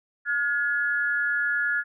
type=tone pair together; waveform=sine; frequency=1430 / 1699.3 Hz; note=F6 / G#6; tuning=+41 / +39 cents; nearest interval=minor third; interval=298 cents; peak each=-25 dBFS; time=0.25-1.84 s; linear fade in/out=50 ms; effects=none